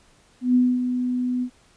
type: tone with ADSR envelope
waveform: sine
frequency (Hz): 249.3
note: B3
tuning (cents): +16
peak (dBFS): -13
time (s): 0.41-1.5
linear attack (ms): 140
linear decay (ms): 240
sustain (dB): -8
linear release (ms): 76
effects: pink hiss -57 dBFS RMS until 1.76 s + resampled to 22050 Hz